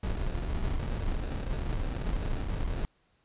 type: noise with sample-and-hold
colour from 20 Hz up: brown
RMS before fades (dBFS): -31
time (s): 0.03-2.85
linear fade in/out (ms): 2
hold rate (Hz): 1050
effects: pink hiss -70 dBFS RMS until 3.24 s + resampled to 8000 Hz